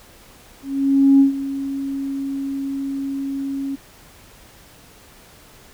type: tone with ADSR envelope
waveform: sine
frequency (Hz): 274.4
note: C#4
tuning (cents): -17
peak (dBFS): -7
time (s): 0.62-3.76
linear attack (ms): 580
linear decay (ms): 120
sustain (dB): -15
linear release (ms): 14
effects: tanh soft clip ceiling -3 dBFS + pink hiss -47 dBFS RMS until 5.73 s